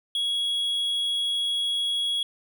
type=tone; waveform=triangle; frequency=3331 Hz; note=G#7; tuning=4 cents sharp; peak=-22 dBFS; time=0.15-2.23 s; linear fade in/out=2 ms; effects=none